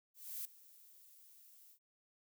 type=noise with ADSR envelope; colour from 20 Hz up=violet; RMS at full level=-42 dBFS; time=0.14-1.79 s; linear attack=310 ms; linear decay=4 ms; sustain=-20 dB; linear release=78 ms; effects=none